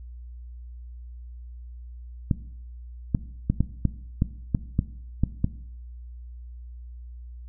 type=clicks; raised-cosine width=5 ms; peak=-8 dBFS; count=10; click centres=2.312 / 3.148 / 3.5 / 3.606 / 3.853 / 4.221 / 4.548 / 4.791 / 5.236 / 5.444 s; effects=noise-tail reverb RT60 0.7 s tail -17 dB re dry + added 60 Hz sine -38 dBFS peak until 7.48 s